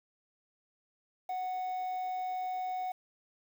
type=tone with quantisation; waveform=triangle; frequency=739 Hz; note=F#5; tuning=2 cents flat; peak=-31 dBFS; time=1.29-2.92 s; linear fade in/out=5 ms; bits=9; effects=none